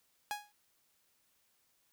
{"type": "tone with exponential decay", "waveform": "sawtooth", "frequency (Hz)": 830, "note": "G#5", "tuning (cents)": -1, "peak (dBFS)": -29, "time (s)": [0.31, 0.52], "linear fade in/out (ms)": 0, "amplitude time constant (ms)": 45, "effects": ["white hiss -74 dBFS RMS until 1.92 s"]}